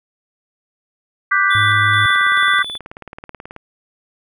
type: chord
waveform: sine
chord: G major seventh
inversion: second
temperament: equal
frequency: 1174.7 / 1480 / 1568 / 1975.5 Hz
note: D6 / F#6 / G6 / B6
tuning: 0 / 0 / 0 / 0 cents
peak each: -17 / -19 / -17 / -17 dBFS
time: 1.31-2.63 s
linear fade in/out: 10 ms
type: tone with tremolo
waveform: triangle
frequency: 3471 Hz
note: A7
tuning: 24 cents flat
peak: -19 dBFS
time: 1.5-2.78 s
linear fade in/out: 10 ms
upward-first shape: square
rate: 2.3 Hz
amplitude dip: 40%
type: tone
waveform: triangle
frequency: 104.8 Hz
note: G#2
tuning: 16 cents sharp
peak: -18 dBFS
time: 1.55-2.06 s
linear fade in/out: 0 ms
type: click train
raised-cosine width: 0.5 ms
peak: -18 dBFS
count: 29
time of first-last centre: 2.05-3.564 s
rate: 18.5 Hz
effects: none